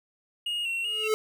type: tone with vibrato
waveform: triangle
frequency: 2794 Hz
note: F7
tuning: in tune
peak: -26 dBFS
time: 0.46-1.08 s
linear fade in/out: 5 ms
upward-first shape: square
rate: 2.6 Hz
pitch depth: 42 cents each way
type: tone with exponential growth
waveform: square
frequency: 433.1 Hz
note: A4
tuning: 27 cents flat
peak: -21 dBFS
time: 0.83-1.14 s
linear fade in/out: 0 ms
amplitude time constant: 66 ms
effects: none